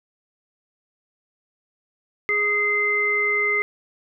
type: harmonic tone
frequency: 415.3 Hz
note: G#4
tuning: in tune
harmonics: 1 / 3 / 5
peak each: -27 / -30 / -19 dBFS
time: 2.29-3.62 s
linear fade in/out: 0 ms
effects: none